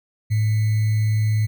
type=tone with sample-and-hold; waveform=sine; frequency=107.9 Hz; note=A2; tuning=33 cents flat; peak=-16 dBFS; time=0.3-1.47 s; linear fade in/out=20 ms; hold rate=2100 Hz; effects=none